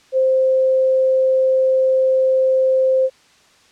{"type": "tone", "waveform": "sine", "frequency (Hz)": 523.3, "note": "C5", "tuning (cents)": 0, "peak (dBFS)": -12, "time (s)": [0.12, 3.1], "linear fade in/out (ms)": 50, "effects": ["white hiss -52 dBFS RMS until 3.71 s", "low-pass 6000 Hz 12 dB/octave"]}